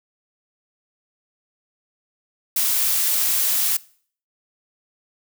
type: noise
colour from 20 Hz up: blue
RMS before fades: -20 dBFS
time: 2.56-3.77 s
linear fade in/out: 5 ms
effects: noise-tail reverb RT60 0.5 s tail -21 dB re dry